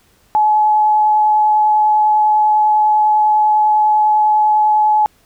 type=tone with vibrato; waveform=sine; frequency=852 Hz; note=G#5; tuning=44 cents sharp; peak=-9 dBFS; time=0.35-5.06 s; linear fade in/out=0 ms; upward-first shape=triangle; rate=10 Hz; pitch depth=9 cents each way; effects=pink hiss -54 dBFS RMS until 5.25 s